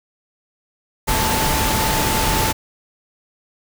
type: tone in noise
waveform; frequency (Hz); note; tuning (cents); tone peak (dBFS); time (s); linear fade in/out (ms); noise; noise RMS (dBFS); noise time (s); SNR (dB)
sine; 880; A5; 0; -23; 1.07-2.53; 20; pink; -19; 1.07-2.53; -7
effects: none